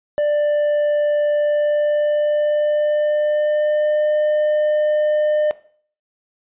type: tone with pitch glide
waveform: triangle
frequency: 591 to 604.1 Hz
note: D5 to D5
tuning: +11 to +49 cents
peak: -13 dBFS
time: 0.18-5.51 s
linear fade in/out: 0 ms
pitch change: +38 cents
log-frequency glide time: 1.32-4.15 s
effects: noise-tail reverb RT60 0.5 s tail -17 dB re dry + resampled to 8000 Hz